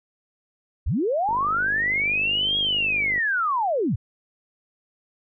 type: linear two-way sweep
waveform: sine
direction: up then down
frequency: 38.73 to 3309 to 76.5 Hz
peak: -20 dBFS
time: 0.86-3.96 s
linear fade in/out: 10 ms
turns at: 2.58 s
type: click train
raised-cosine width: 2 ms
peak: -25 dBFS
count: 97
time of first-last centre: 1.29-3.18 s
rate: 50.8 Hz
effects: none